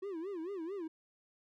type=tone with vibrato; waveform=triangle; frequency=360 Hz; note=F#4; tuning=47 cents flat; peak=-36 dBFS; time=0.02-0.88 s; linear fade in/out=10 ms; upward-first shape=sine; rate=4.5 Hz; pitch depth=220 cents each way; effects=none